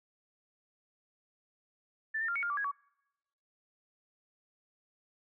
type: tone with pitch steps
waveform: sine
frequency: 1765 / 1807 / 1393 / 2227 / 1405 / 1162 / 1656 / 1131 Hz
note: A6 / A6 / F6 / C#7 / F6 / D6 / G#6 / C#6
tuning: +5 / +46 / -5 / +7 / +10 / -19 / -5 / +34 cents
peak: -31 dBFS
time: 2.14-2.716 s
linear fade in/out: 10 ms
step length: 72 ms
effects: noise-tail reverb RT60 0.9 s tail -26 dB re dry